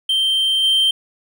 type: tone with level steps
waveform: triangle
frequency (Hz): 3136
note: G7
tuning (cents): 0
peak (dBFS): -13 / -11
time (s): 0.09-0.91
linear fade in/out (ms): 5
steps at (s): 0.63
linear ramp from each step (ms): 10
effects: none